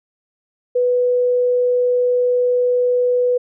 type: tone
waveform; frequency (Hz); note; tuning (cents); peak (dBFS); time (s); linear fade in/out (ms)
sine; 493.9; B4; 0; -13; 0.75-3.38; 10
effects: none